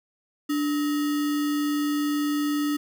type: tone with sample-and-hold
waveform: sine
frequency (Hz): 293.7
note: D4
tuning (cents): 0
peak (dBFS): -22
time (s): 0.49-2.77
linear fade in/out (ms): 10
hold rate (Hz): 1575
effects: none